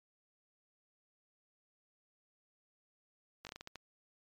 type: slowing click train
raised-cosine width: 0.2 ms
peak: -28 dBFS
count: 8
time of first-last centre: 3.45-3.757 s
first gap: 18 ms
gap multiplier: 1.29
effects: MP3 96 kbps